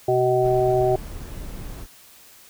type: harmonic tone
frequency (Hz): 126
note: B2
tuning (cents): +35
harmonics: 1 / 3 / 5 / 6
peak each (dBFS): -26 / -19 / -22 / -24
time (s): 0.08-0.96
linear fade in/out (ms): 5
type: noise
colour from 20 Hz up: brown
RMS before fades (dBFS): -34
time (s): 0.41-1.87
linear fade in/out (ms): 50
effects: white hiss -49 dBFS RMS until 2.49 s